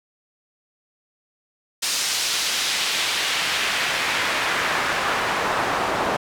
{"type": "noise with band-pass filter sweep", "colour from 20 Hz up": "pink", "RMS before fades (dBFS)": -23, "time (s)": [1.82, 6.17], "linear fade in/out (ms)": 10, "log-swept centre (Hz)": [5600, 820], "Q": 0.94, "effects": []}